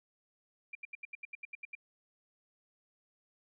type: tone bursts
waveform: sine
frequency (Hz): 2377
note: D7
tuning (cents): +20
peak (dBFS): -40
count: 11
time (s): 0.73-1.752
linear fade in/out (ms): 5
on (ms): 22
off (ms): 78
effects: none